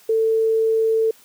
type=tone; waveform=sine; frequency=445.7 Hz; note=A4; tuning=22 cents sharp; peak=-15 dBFS; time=0.09-1.11 s; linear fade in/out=5 ms; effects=white hiss -51 dBFS RMS until 1.24 s + high-pass 150 Hz 12 dB/octave